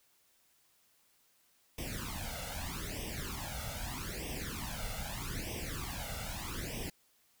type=noise with flanger; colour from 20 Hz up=pink; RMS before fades=-40 dBFS; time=1.78-6.9 s; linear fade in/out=5 ms; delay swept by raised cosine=0.35 to 1.45 ms; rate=0.8 Hz; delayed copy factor=+0.9; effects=white hiss -70 dBFS RMS until 7.4 s